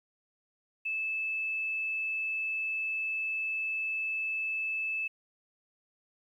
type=tone; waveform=sine; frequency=2620 Hz; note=E7; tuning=11 cents flat; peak=-30 dBFS; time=0.85-5.08 s; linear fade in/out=10 ms; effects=11-bit